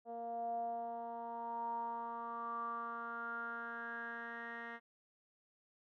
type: tone with low-pass filter sweep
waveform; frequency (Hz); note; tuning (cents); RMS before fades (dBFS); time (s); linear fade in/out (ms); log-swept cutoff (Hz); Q
10% pulse; 233.1; A#3; 0; -43; 0.05-4.8; 50; 620 to 2000; 9.3
effects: none